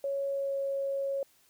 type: tone with pitch glide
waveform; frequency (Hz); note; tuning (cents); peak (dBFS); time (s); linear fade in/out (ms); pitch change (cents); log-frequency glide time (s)
sine; 554.4 to 550.3; C#5 to C#5; 0 to -13; -29; 0.04-1.23; 2; -13; 0.27-0.57
effects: white hiss -65 dBFS RMS until 1.49 s